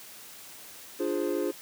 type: chord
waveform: triangle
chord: D half-diminished seventh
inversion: none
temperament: equal with one note detuned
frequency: 296.4 / 349.2 / 415.3 / 523.3 Hz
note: D4 / F4 / Ab4 / C5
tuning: +16 / 0 / 0 / 0 cents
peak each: -31 / -29 / -30 / -32 dBFS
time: 0.99-1.52 s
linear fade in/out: 20 ms
effects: white hiss -47 dBFS RMS until 1.61 s + high-pass 100 Hz 12 dB/octave